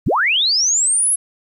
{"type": "linear sweep", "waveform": "sine", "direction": "up", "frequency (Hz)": [31.69, 11000], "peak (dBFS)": -13, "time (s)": [0.06, 1.16], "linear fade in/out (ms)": 10, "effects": ["9-bit"]}